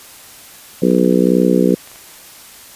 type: harmonic tone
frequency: 62 Hz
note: B1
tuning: 7 cents sharp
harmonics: 3 / 4 / 5 / 6 / 7 / 8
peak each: -15 / -16 / -17 / -18 / -18 / -19 dBFS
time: 0.82-1.75 s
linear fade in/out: 5 ms
type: clicks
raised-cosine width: 0.3 ms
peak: -24 dBFS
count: 11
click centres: 0.91 / 0.948 / 0.985 / 1.049 / 1.126 / 1.269 / 1.421 / 1.708 / 1.875 / 1.916 / 1.959 s
effects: white hiss -39 dBFS RMS until 2.75 s + resampled to 32000 Hz